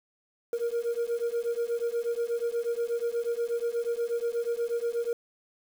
sine beating tone pair, 466.2 / 474.5 Hz, A#4 / A#4, 0 / +31 cents, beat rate 8.3 Hz, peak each -28 dBFS, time 0.53-5.13 s, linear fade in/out 2 ms, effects tanh soft clip ceiling -24 dBFS + 8-bit

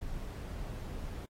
brown noise, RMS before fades -40 dBFS, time 0.01-1.26 s, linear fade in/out 10 ms, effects AAC 48 kbps

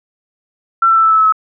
sine tone with pitch steps, 1348 / 1337.9 / 1327.9 / 1318 / 1308.1 / 1298.3 / 1288.6 Hz, E6 / E6 / E6 / E6 / E6 / E6 / E6, +38 / +25 / +12 / -1 / -14 / -27 / -40 cents, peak -7 dBFS, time 0.82-1.324 s, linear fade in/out 5 ms, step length 72 ms, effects none

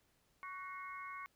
harmonic tone with a mistuned harmonic, 372.2 Hz, F#4, 10 cents sharp, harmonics 3 / 4 / 5 / 6, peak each -46 / -54 / -57 / -50 dBFS, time 0.43-1.26 s, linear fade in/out 0 ms, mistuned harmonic 6, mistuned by -49 cents, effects pink hiss -75 dBFS RMS until 1.35 s

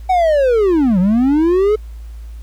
triangle linear two-way sweep, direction down then up, 760 to 174.61 to 435.7 Hz, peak -8 dBFS, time 0.09-1.76 s, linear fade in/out 10 ms, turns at 0.99 s, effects added 56 Hz sine -28 dBFS peak until 2.42 s + pink hiss -52 dBFS RMS until 2.42 s

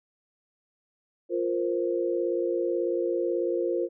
sine chord, F suspended fourth, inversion none, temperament just, 349.2 / 465.6 / 523.8 Hz, F4 / Bb4 / C5, 0 / -2 / +2 cents, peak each -27 / -30 / -30 dBFS, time 1.29-3.89 s, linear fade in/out 50 ms, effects none

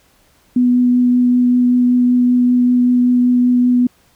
sine tone with vibrato, 246.9 Hz, B3, in tune, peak -9 dBFS, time 0.56-3.87 s, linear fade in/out 5 ms, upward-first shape triangle, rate 5.2 Hz, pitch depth 10 cents each way, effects pink hiss -54 dBFS RMS until 4.15 s

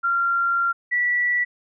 sine tone pair in turn, 1381 / 1953 Hz, F6 / B6, -20 / -20 cents, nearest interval tritone, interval 600 cents, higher second, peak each -18 dBFS, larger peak neither, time 0.03-0.73 / 0.91-1.45 s, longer first, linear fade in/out 20 ms, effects none

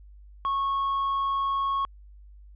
triangle tone pair in turn, 1100 / 1100 Hz, C#6 / C#6, -14 / -14 cents, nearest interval unison, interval 0 cents, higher neither, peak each -22 dBFS, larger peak neither, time 0.45-1.18 / 1.18-1.85 s, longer first, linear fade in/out 0 ms, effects added 50 Hz sine -46 dBFS peak until 2.55 s + resampled to 8000 Hz

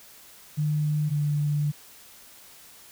sine tone pair in turn, 150.5 / 147.32 Hz, D3 / D3, +43 / +6 cents, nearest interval unison, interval 37 cents, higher first, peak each -22 dBFS, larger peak neither, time 0.57-1.1 / 1.1-1.72 s, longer second, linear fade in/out 20 ms, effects white hiss -50 dBFS RMS until 2.91 s

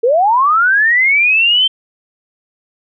sine linear sweep, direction up, 440 to 3136 Hz, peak -8 dBFS, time 0.03-1.68 s, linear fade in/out 10 ms, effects none

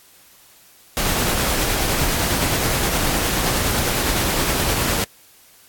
pink noise with tremolo, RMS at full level -19 dBFS, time 0.97-5.04 s, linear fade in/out 0 ms, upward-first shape triangle, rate 9.7 Hz, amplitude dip 25%, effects white hiss -50 dBFS RMS until 5.68 s + AAC 64 kbps

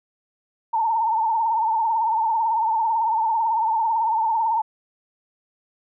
sine tone with vibrato, 897 Hz, A5, 33 cents sharp, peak -18 dBFS, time 0.73-4.62 s, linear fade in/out 10 ms, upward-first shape triangle, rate 18 Hz, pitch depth 91 cents each way, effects none

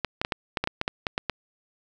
clicks, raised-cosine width 0.3 ms, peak -9 dBFS, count 12, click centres 0.047 / 0.215 / 0.249 / 0.322 / 0.572 / 0.64 / 0.674 / 0.814 / 0.879 / 1.068 / 1.179 / 1.297 s, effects none

